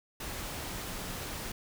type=tone in noise; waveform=sine; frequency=180.4 Hz; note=F#3; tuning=44 cents flat; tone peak=-45 dBFS; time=0.85-1.16 s; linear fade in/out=5 ms; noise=pink; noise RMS=-39 dBFS; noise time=0.2-1.52 s; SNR=-9 dB; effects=none